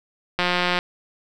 click train, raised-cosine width 0.3 ms, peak -5 dBFS, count 72, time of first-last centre 0.39-0.789 s, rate 178 Hz, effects none

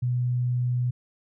sine tone, 123.6 Hz, B2, 2 cents sharp, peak -22 dBFS, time 0.02-0.91 s, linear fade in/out 10 ms, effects none

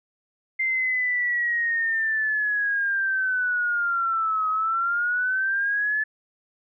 sine linear two-way sweep, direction down then up, 2093 to 1266 to 1736 Hz, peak -21 dBFS, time 0.59-6.04 s, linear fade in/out 10 ms, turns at 4.49 s, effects none

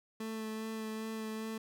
30% pulse tone with vibrato, 220 Hz, A3, in tune, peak -35 dBFS, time 0.2-1.58 s, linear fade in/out 5 ms, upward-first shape sine, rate 2.5 Hz, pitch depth 14 cents each way, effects none

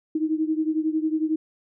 sine beating tone pair, 311.1 / 322.1 Hz, D#4 / E4, 0 / -40 cents, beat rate 11 Hz, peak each -23 / -26 dBFS, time 0.15-1.36 s, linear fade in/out 5 ms, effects none

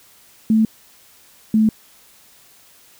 sine tone pair in turn, 220 / 218 Hz, A3 / A3, 0 / -16 cents, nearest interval unison, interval 16 cents, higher first, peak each -11 dBFS, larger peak neither, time 0.5-0.65 / 1.54-1.69 s, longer neither, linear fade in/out 2 ms, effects white hiss -50 dBFS RMS until 2.99 s

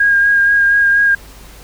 sine tone with vibrato, 1624 Hz, G#6, 39 cents flat, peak -8 dBFS, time 0-1.15 s, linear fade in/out 5 ms, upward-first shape sine, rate 4.2 Hz, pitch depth 18 cents each way, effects added 50 Hz sine -38 dBFS peak until 1.63 s + pink hiss -40 dBFS RMS until 1.63 s

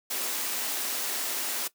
white high-pass noise, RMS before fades -31 dBFS, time 0.1-1.68 s, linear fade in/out 10 ms, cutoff 220 Hz, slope 96 dB/octave, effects noise-tail reverb RT60 0.1 s tail -17 dB re dry

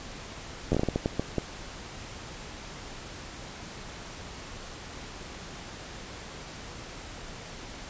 slowing click train, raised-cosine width 2 ms, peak -12 dBFS, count 11, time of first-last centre 0.72-1.383 s, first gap 11 ms, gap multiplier 1.37, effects pink hiss -42 dBFS RMS until 7.89 s + resampled to 16000 Hz

